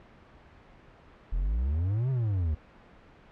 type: exponential two-way sweep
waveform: triangle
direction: up then down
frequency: 38.89 to 135.8 to 73.3 Hz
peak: -23 dBFS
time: 1.32-2.55 s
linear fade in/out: 10 ms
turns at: 2.1 s
effects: pink hiss -54 dBFS RMS until 3.31 s + low-pass 2000 Hz 12 dB/octave